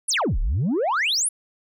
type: exponential two-way sweep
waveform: sine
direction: down then up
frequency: 11340 to 30.61 to 11340 Hz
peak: -17 dBFS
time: 0.08-1.29 s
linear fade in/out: 10 ms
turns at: 0.39 s
effects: tanh soft clip ceiling -18 dBFS